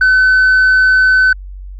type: tone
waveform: sine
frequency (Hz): 1516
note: F#6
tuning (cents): +42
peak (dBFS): -4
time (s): 0.01-1.33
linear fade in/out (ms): 5
effects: tanh soft clip ceiling -5 dBFS + added 47 Hz sine -26 dBFS peak until 1.79 s